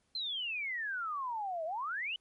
sine exponential two-way sweep, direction down then up, 4186 to 620 to 3059 Hz, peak -34 dBFS, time 0.15-2.16 s, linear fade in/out 2 ms, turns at 1.65 s, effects pink hiss -75 dBFS RMS until 2.2 s + MP3 48 kbps

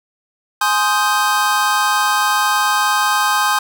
square chord, Ab major seventh, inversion none, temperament equal with one note detuned, 837.8 / 1046.5 / 1244.5 / 1568 Hz, Ab5 / C6 / Eb6 / G6, +15 / 0 / 0 / 0 cents, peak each -20 dBFS, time 0.61-3.59 s, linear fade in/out 5 ms, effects none

